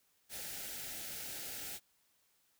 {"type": "band-stop noise", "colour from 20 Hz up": "white", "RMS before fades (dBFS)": -44, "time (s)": [0.29, 1.8], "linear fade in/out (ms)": 50, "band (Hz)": [890, 1300], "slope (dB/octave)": 96, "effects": ["white hiss -74 dBFS RMS until 2.59 s"]}